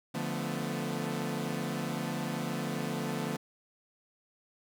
sawtooth chord, B half-diminished seventh, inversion first, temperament equal with one note detuned, 146.83 / 174.61 / 220 / 250 Hz, D3 / F3 / A3 / B3, 0 / 0 / 0 / +21 cents, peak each -34 dBFS, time 0.14-3.37 s, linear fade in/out 10 ms, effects none

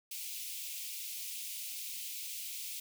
white high-pass noise, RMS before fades -42 dBFS, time 0.11-2.8 s, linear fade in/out 5 ms, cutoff 2300 Hz, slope 48 dB/octave, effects none

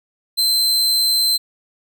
40% pulse tone, 4095 Hz, C8, 38 cents flat, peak -13 dBFS, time 0.37-1.38 s, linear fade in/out 20 ms, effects none

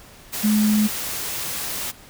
sine tone in noise, 212.3 Hz, G#3, 38 cents sharp, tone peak -15 dBFS, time 0.43-0.88 s, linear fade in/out 20 ms, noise white, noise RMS -28 dBFS, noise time 0.32-1.92 s, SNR +10 dB, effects pink hiss -46 dBFS RMS until 2.09 s

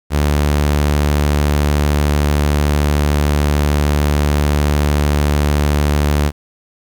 sawtooth tone, 73.42 Hz, D2, in tune, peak -8 dBFS, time 0.1-6.32 s, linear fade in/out 50 ms, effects 8-bit

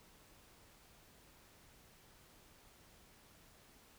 silence, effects pink hiss -64 dBFS RMS until 3.98 s

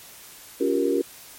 sine chord, G half-diminished seventh, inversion second, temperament just, 282.2 / 352.8 / 392 / 470.4 Hz, Db4 / F4 / G4 / Bb4, +31 / +18 / 0 / +16 cents, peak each -25 dBFS, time 0.6-1.02 s, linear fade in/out 10 ms, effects white hiss -45 dBFS RMS until 1.38 s + MP3 64 kbps

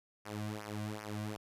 sawtooth tone with flanger, 105.8 Hz, G#2, 33 cents sharp, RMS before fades -41 dBFS, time 0.25-1.37 s, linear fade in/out 10 ms, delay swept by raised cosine 0.25 to 2.35 ms, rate 2.6 Hz, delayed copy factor -0.95, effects resampled to 32000 Hz

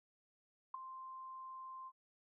sine tone with ADSR envelope, 1046.5 Hz, C6, in tune, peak -36 dBFS, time 0.74-1.92 s, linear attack 5 ms, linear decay 7 ms, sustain -11 dB, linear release 50 ms, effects none

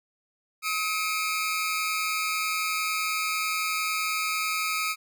sawtooth tone cluster, 1276 / 2185 / 2383 Hz, D#6 / C#7 / D7, +43 / -26 / +25 cents, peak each -25 / -31 / -27 dBFS, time 0.62-4.96 s, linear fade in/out 50 ms, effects none

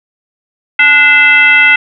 sine tone with frequency modulation, 2050 Hz, C7, 36 cents flat, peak -3 dBFS, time 0.79-1.76 s, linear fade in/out 5 ms, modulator 592 Hz, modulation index 1.1, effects none

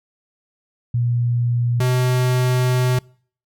sine / square tone pair in turn, 120 / 126.26 Hz, B2 / B2, -49 / +39 cents, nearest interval minor second, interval 88 cents, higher second, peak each -16 dBFS, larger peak neither, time 0.94-1.8 / 1.8-2.99 s, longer second, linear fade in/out 5 ms, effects noise-tail reverb RT60 0.5 s tail -25 dB re dry

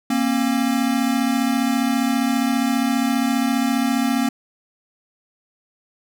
square tone pair together, 234.8 / 269.7 Hz, A#3 / C#4, +13 / -47 cents, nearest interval major second, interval 240 cents, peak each -21 dBFS, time 0.1-4.29 s, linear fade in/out 5 ms, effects none

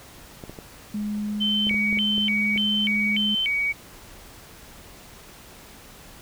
clicks, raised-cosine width 2 ms, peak -23 dBFS, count 10, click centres 0.438 / 0.496 / 0.588 / 1.669 / 1.711 / 1.743 / 1.928 / 1.973 / 2.18 / 2.561 s
sine tone, 208.9 Hz, G#3, 10 cents sharp, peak -25 dBFS, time 0.94-3.35 s, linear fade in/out 5 ms
sine tone with vibrato, 2637 Hz, E7, in tune, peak -21 dBFS, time 1.4-3.73 s, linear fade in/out 20 ms, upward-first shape square, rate 1.7 Hz, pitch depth 270 cents each way
effects pink hiss -46 dBFS RMS until 6.21 s

